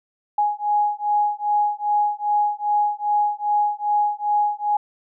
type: beating tone pair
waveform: sine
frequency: 830.6 / 833.1 Hz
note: G#5 / G#5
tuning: 0 / +5 cents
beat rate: 2.5 Hz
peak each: -21 dBFS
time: 0.38-4.77 s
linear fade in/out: 5 ms
effects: none